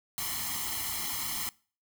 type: noise with comb filter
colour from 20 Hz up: white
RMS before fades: -34 dBFS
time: 0.18-1.49 s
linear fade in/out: 0 ms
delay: 0.96 ms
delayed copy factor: +0.85
effects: noise-tail reverb RT60 0.4 s tail -23 dB re dry